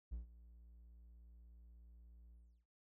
triangle tone with ADSR envelope, 58.3 Hz, A#1, 1 cent sharp, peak -38 dBFS, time 0.11-2.66 s, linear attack 19 ms, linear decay 130 ms, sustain -18 dB, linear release 330 ms, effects none

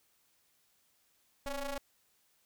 sawtooth ring-modulated tone, 277.2 Hz, C#4, in tune, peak -29 dBFS, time 1.46-1.78 s, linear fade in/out 2 ms, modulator 291 Hz, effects white hiss -72 dBFS RMS until 2.45 s

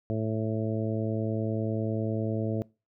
harmonic tone, 110 Hz, A2, in tune, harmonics 1 / 2 / 3 / 4 / 5 / 6, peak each -30 / -33 / -35 / -36 / -37 / -38 dBFS, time 0.1-2.62 s, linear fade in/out 0 ms, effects noise-tail reverb RT60 0.3 s tail -24 dB re dry

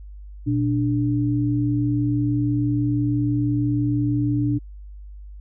sine tone pair together, 120 / 293.9 Hz, B2 / D4, -49 / +1 cents, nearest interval octave + major third, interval 1550 cents, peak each -21 dBFS, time 0.46-4.59 s, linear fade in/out 20 ms, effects added 50 Hz sine -36 dBFS peak until 5.4 s

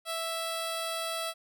10% pulse tone with notch filter, 659.3 Hz, E5, in tune, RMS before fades -34 dBFS, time 0.05-1.34 s, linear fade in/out 50 ms, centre 2200 Hz, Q 1.9, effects none

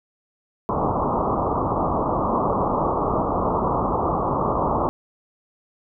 white low-pass noise, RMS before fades -22 dBFS, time 0.69-4.89 s, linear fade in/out 0 ms, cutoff 1200 Hz, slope 96 dB/octave, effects none

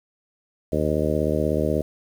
harmonic tone, 76.4 Hz, D#2, 31 cents flat, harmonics 1 / 2 / 3 / 4 / 5 / 6 / 7 / 8, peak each -28 / -28 / -28 / -28 / -28 / -28 / -28 / -28 dBFS, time 0.72-1.82 s, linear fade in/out 5 ms, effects 8-bit

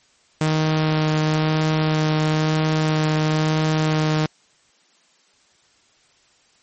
sawtooth tone with vibrato, 155.56 Hz, D#3, in tune, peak -13 dBFS, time 0.41-4.26 s, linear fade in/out 2 ms, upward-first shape sine, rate 1 Hz, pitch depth 9 cents each way, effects white hiss -58 dBFS RMS until 6.62 s + MP3 32 kbps

